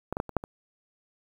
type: clicks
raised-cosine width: 1 ms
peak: -16 / -16 / -13 / -24 / -9 / -23 dBFS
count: 6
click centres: 0.126 / 0.169 / 0.201 / 0.293 / 0.367 / 0.439 s
effects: 8-bit